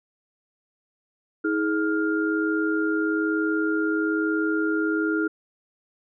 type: tone cluster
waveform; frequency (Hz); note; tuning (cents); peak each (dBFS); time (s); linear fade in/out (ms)
sine; 319.6 / 420.7 / 1406; D#4 / G#4 / F6; +47 / +22 / +11; -23 / -28 / -27; 1.44-5.28; 10
effects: none